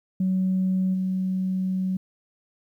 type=tone with level steps; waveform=sine; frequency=187.1 Hz; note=F#3; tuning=20 cents sharp; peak=-19 / -22 dBFS; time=0.2-1.97 s; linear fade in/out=5 ms; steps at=0.93 s; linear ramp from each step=20 ms; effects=tanh soft clip ceiling -16 dBFS + 10-bit